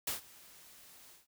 white noise with ADSR envelope, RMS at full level -34 dBFS, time 0.07-1.27 s, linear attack 5 ms, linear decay 130 ms, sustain -23 dB, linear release 150 ms, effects none

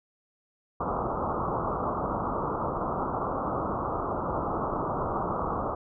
white low-pass noise, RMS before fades -30 dBFS, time 0.8-5.75 s, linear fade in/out 5 ms, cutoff 1300 Hz, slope 96 dB/octave, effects none

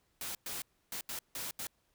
white noise bursts at uneven times, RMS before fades -40 dBFS, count 6, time 0.21-0.35 / 0.46-0.62 / 0.92-1.01 / 1.09-1.19 / 1.35-1.51 / 1.59-1.67 s, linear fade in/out 2 ms, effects pink hiss -75 dBFS RMS until 1.94 s

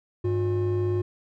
triangle tone pair together, 101 / 358 Hz, G#2 / F4, -48 / +43 cents, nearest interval octave + minor seventh, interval 2191 cents, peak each -22 / -22 dBFS, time 0.24-1.02 s, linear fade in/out 10 ms, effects tanh soft clip ceiling -17 dBFS

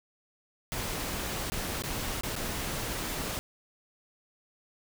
pink noise with dropouts, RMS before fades -34 dBFS, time 0.72-3.39 s, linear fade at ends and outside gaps 0 ms, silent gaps 1.5-1.52 / 1.821-1.837 / 2.21-2.234 / 2.355-2.363 s, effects none

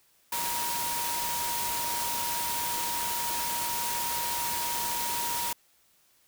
sine tone in noise, 947 Hz, A#5, 27 cents sharp, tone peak -33 dBFS, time 0.32-5.53 s, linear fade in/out 5 ms, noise white, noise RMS -32 dBFS, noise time 0.32-5.53 s, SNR -4 dB, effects white hiss -65 dBFS RMS until 6.27 s

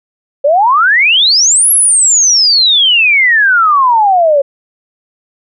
sine exponential two-way sweep, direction up then down, 544 to 11410 to 544 Hz, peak -5 dBFS, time 0.44-4.42 s, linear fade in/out 10 ms, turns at 1.71 s, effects none

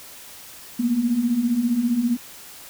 sine beating tone pair, 226.4 / 241.4 Hz, A3 / B3, +50 / -39 cents, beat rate 15 Hz, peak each -25 / -19 dBFS, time 0.79-2.17 s, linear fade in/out 10 ms, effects white hiss -42 dBFS RMS until 2.69 s

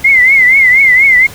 sine tone with vibrato, 2086 Hz, C7, 6 cents flat, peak -3 dBFS, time 0.04-1.27 s, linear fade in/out 10 ms, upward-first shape triangle, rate 4.2 Hz, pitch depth 120 cents each way, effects pink hiss -31 dBFS RMS until 1.34 s

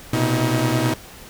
sawtooth tone cluster, 118.6 / 128.2 / 317.8 Hz, A#2 / C3 / D#4, +30 / -35 / +37 cents, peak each -18 dBFS, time 0.13-0.94 s, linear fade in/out 5 ms, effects pink hiss -41 dBFS RMS until 1.29 s

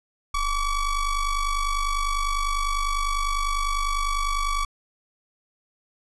square ring-modulated tone, 564 Hz, C#5, 30 cents sharp, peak -20 dBFS, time 0.34-4.65 s, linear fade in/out 5 ms, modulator 589 Hz, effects resampled to 24000 Hz

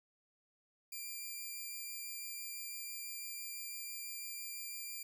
5% pulse tone, 2379 Hz, D7, 22 cents sharp, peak -33 dBFS, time 0.92-5.03 s, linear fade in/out 5 ms, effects none

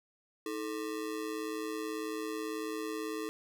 square ring-modulated tone, 376 Hz, F#4, 28 cents sharp, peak -33 dBFS, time 0.46-3.29 s, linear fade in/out 0 ms, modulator 59.1 Hz, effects none

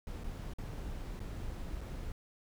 brown noise with dropouts, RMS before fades -41 dBFS, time 0.07-2.12 s, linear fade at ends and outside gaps 1 ms, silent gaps 0.237-0.242 / 0.536-0.584 / 1.194-1.202 / 1.809-1.813 s, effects none

